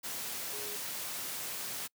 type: tone in noise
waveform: sine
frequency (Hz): 416.2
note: G#4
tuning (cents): +4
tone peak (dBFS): -46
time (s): 0.52-0.77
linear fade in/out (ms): 20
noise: white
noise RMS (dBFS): -39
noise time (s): 0.03-1.88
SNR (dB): -10
effects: noise-tail reverb RT60 0.1 s tail -26 dB re dry + high-pass 100 Hz 12 dB/octave